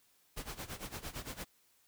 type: noise with tremolo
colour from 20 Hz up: pink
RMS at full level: -41 dBFS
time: 0.36-1.45 s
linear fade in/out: 20 ms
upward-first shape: sine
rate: 8.8 Hz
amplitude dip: 85%
effects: white hiss -70 dBFS RMS until 1.87 s